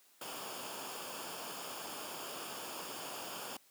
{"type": "noise with comb filter", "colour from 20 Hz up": "pink", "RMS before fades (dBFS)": -44, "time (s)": [0.21, 3.57], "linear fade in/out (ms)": 5, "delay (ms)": 0.5, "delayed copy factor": -0.65, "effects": ["white hiss -66 dBFS RMS until 3.7 s", "high-pass 200 Hz 12 dB/octave"]}